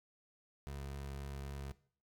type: tone with vibrato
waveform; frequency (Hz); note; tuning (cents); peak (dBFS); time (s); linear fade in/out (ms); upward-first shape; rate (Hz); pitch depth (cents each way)
25% pulse; 69.3; C#2; 0; -39; 0.67-1.72; 0; square; 3.8; 9
effects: noise-tail reverb RT60 0.5 s tail -18 dB re dry